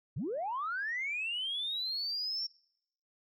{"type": "linear sweep", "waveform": "sine", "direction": "up", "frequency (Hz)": [96.2, 5510], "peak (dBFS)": -32, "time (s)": [0.16, 2.47], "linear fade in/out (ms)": 10, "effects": ["noise-tail reverb RT60 0.8 s tail -26 dB re dry", "tanh soft clip ceiling -28 dBFS"]}